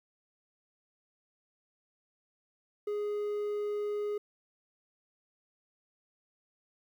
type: tone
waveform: triangle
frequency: 415.3 Hz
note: G#4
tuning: in tune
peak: -29 dBFS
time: 2.87-4.18 s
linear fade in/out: 5 ms
effects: 11-bit